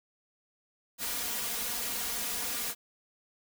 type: noise with comb filter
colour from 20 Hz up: white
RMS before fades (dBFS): -34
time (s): 0.98-2.75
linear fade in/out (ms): 50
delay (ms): 4.2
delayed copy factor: +0.95
effects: none